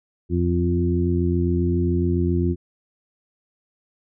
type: harmonic tone with a mistuned harmonic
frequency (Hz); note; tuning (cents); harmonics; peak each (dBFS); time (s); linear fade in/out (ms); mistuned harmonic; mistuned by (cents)
87.31; F2; 0; 1 / 2 / 3 / 4; -21 / -24 / -26 / -24; 0.29-2.56; 50; 1; -20
effects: none